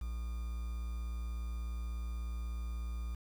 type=tone with quantisation; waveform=triangle; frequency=58.27 Hz; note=A#1; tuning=in tune; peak=-34 dBFS; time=0.01-3.15 s; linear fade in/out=5 ms; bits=9; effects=none